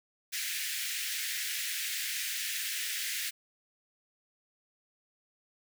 pink high-pass noise, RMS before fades -35 dBFS, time 0.32-3.31 s, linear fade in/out 20 ms, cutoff 1700 Hz, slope 48 dB/octave, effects none

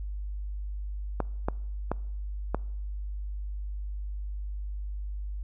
clicks, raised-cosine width 1 ms, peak -13 dBFS, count 4, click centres 1.203 / 1.485 / 1.916 / 2.546 s, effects noise-tail reverb RT60 0.8 s tail -24 dB re dry + added 50 Hz sine -32 dBFS peak until 5.43 s

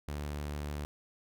sawtooth tone, 73.42 Hz, D2, in tune, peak -32 dBFS, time 0.08-0.85 s, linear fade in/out 0 ms, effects none

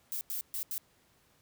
violet noise bursts at uneven times, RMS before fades -36 dBFS, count 4, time 0.12-0.21 / 0.3-0.41 / 0.54-0.63 / 0.71-0.78 s, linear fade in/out 0 ms, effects pink hiss -67 dBFS RMS until 1.41 s + high-pass 60 Hz 12 dB/octave

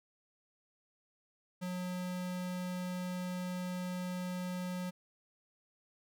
square tone, 181.1 Hz, F#3, 37 cents flat, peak -37 dBFS, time 1.61-4.91 s, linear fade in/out 20 ms, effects none

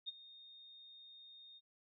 sine tone with ADSR envelope, 3685 Hz, A#7, 21 cents flat, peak -38 dBFS, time 0.06-1.61 s, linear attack 25 ms, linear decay 23 ms, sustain -17 dB, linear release 42 ms, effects none

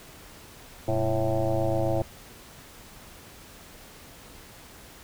sine tone with frequency modulation, 334.9 Hz, E4, 27 cents sharp, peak -22 dBFS, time 0.88-2.02 s, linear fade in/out 2 ms, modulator 107 Hz, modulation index 3.7, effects pink hiss -48 dBFS RMS until 5.03 s

